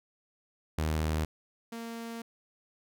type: tone pair in turn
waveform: sawtooth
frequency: 78.1 / 230.5 Hz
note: D#2 / A#3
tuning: +7 / -19 cents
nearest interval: octave + perfect fifth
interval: 1874 cents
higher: second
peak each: -24 / -34 dBFS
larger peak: first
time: 0.78-1.25 / 1.72-2.22 s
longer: second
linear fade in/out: 5 ms
effects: none